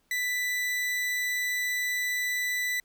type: tone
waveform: 40% pulse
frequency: 1983 Hz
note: B6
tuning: 7 cents sharp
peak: -26 dBFS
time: 0.11-2.8 s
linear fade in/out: 2 ms
effects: pink hiss -70 dBFS RMS until 2.84 s